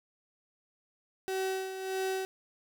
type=tone with tremolo; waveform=35% pulse; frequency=380 Hz; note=F#4; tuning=46 cents sharp; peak=-28 dBFS; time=1.28-2.25 s; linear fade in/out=0 ms; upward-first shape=sine; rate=1.6 Hz; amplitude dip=60%; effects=none